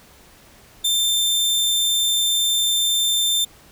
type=tone; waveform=sawtooth; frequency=3578 Hz; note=A7; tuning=28 cents sharp; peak=-14 dBFS; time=0.84-3.45 s; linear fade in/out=10 ms; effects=pink hiss -49 dBFS RMS until 3.71 s